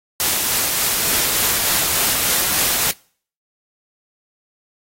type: noise with tremolo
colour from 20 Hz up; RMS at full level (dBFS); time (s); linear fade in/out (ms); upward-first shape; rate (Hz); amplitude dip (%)
white; -17; 0.2-2.91; 0; triangle; 3.4; 25
effects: noise-tail reverb RT60 0.5 s tail -25 dB re dry + AAC 48 kbps